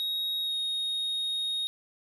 triangle tone with pitch glide, 3776 to 3733 Hz, A#7 to A#7, +22 to +2 cents, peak -27 dBFS, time 0-1.67 s, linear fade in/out 0 ms, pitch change -20 cents, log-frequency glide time 0.4-0.56 s, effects none

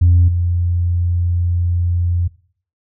sine tone with level steps, 87.2 Hz, F2, 2 cents flat, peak -6 / -13 dBFS, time 0.01-2.28 s, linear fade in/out 10 ms, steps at 0.28 s, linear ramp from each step 5 ms, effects noise-tail reverb RT60 0.5 s tail -20 dB re dry + tanh soft clip ceiling -4 dBFS

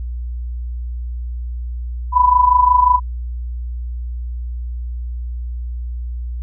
sine tone with amplitude modulation, 993 Hz, B5, 9 cents sharp, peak -6 dBFS, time 2.12-3 s, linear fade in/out 50 ms, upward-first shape sine, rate 25.6 Hz, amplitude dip 70%, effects added 60 Hz sine -22 dBFS peak until 6.42 s

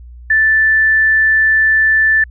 sine tone, 1760 Hz, A6, in tune, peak -8 dBFS, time 0.3-2.24 s, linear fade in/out 5 ms, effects added 60 Hz sine -32 dBFS peak until 2.3 s

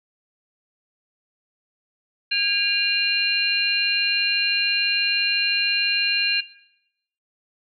sine tone cluster, 1620 / 2428 / 2789 / 4143 Hz, G#6 / D#7 / F7 / C8, -43 / -43 / -3 / -18 cents, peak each -29 / -26 / -23 / -23 dBFS, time 2.31-6.41 s, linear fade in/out 10 ms, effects noise-tail reverb RT60 0.8 s tail -17 dB re dry

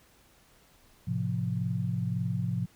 sine chord, F major, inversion first, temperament just, 109.13 / 130.96 / 174.61 Hz, A2 / C3 / F3, -14 / +2 / 0 cents, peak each -32 dBFS, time 1.07-2.66 s, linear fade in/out 10 ms, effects pink hiss -61 dBFS RMS until 2.75 s

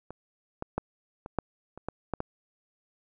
clicks, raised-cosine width 1 ms, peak -26 / -19 / -14 / -25 / -12 / -29 / -18 / -15 / -17 dBFS, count 9, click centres 0.106 / 0.624 / 0.78 / 1.261 / 1.387 / 1.776 / 1.886 / 2.137 / 2.204 s, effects none

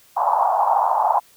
pink band-pass noise, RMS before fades -18 dBFS, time 0.16-1.2 s, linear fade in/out 20 ms, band 730 to 1000 Hz, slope 48 dB/octave, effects white hiss -53 dBFS RMS until 1.36 s

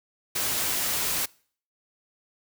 white noise, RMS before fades -27 dBFS, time 0.35-1.26 s, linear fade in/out 10 ms, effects noise-tail reverb RT60 0.5 s tail -24 dB re dry

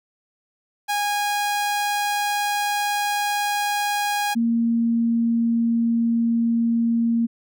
sawtooth / sine tone pair in turn, 822 / 231.7 Hz, G#5 / A#3, -18 / -10 cents, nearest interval octave + minor seventh, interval 2192 cents, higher first, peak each -17 dBFS, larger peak neither, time 0.88-4.35 / 4.35-7.27 s, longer first, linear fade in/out 20 ms, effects none

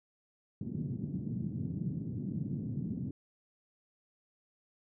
pink band-pass noise, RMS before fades -37 dBFS, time 0.61-3.11 s, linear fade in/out 5 ms, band 120 to 240 Hz, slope 24 dB/octave, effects none

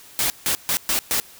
white noise bursts at uneven times, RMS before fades -21 dBFS, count 5, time 0.19-0.3 / 0.46-0.55 / 0.69-0.77 / 0.89-0.99 / 1.11-1.2 s, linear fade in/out 0 ms, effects white hiss -46 dBFS RMS until 1.39 s

